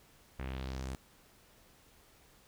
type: tone with low-pass filter sweep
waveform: sawtooth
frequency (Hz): 65.41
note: C2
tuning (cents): 0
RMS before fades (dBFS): -40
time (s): 0.39-0.95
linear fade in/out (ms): 0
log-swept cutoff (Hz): 2100 to 9500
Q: 1.9
effects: pink hiss -63 dBFS RMS until 2.47 s